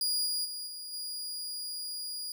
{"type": "tone with level steps", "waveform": "sawtooth", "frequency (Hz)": 4867, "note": "D#8", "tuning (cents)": -39, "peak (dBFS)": [-25, -27, -34, -37, -33], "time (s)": [0.01, 2.32], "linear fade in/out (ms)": 2, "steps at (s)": [0.25, 0.44, 0.66, 0.92], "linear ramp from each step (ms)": 20, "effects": []}